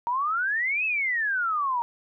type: exponential two-way sweep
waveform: sine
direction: up then down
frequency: 927 to 2637 to 927 Hz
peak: -23 dBFS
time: 0.07-1.82 s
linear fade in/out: 0 ms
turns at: 0.85 s
effects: none